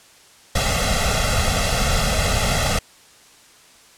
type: noise with comb filter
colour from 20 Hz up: pink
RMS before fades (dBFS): -19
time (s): 0.55-2.79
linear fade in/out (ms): 5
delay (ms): 1.5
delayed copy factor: +0.95
effects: white hiss -49 dBFS RMS until 3.97 s + low-pass 9000 Hz 12 dB/octave